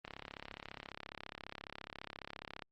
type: click train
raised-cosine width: 0.3 ms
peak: -28 dBFS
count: 90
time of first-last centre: 0.05-2.622 s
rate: 34.6 Hz
effects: Opus 24 kbps